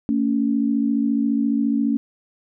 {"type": "tone pair together", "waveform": "sine", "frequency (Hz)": [226.3, 280.8], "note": ["A3", "C#4"], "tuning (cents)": [49, 22], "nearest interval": "major third", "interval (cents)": 373, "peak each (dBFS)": -20, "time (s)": [0.09, 1.97], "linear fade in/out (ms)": 0, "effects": []}